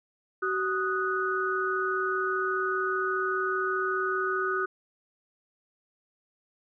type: tone cluster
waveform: sine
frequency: 378.5 / 1245 / 1480 Hz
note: F#4 / D#6 / F#6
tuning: +39 / +1 / 0 cents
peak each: -30 dBFS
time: 0.42-4.66 s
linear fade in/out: 10 ms
effects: none